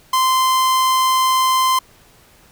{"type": "tone", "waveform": "45% pulse", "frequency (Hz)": 1038, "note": "C6", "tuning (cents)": -14, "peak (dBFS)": -13, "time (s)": [0.13, 1.79], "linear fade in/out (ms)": 5, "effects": ["pink hiss -50 dBFS RMS until 2.51 s"]}